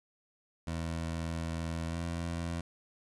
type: tone with pitch glide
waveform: 20% pulse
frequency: 82.41 to 84.58 Hz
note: E2 to E2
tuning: 0 to +45 cents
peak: -29 dBFS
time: 0.67-2.61 s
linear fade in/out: 5 ms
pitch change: +45 cents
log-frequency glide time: 1.88-1.97 s
effects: resampled to 24000 Hz + 11-bit